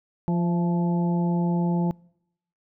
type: harmonic tone with a mistuned harmonic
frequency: 173.3 Hz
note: F3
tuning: 13 cents flat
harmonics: 1 / 2 / 3 / 4 / 5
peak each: -21 / -31 / -38 / -38 / -34 dBFS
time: 0.28-1.91 s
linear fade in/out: 0 ms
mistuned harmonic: 4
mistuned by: -40 cents
effects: noise-tail reverb RT60 0.8 s tail -26 dB re dry